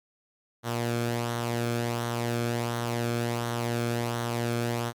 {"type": "tone with flanger", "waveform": "sawtooth", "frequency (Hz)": 118.3, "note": "A#2", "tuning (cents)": 26, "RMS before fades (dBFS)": -29, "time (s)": [0.63, 4.93], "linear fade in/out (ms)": 50, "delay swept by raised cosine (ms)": [0.4, 1.06], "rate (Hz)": 1.4, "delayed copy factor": -0.5, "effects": ["MP3 96 kbps"]}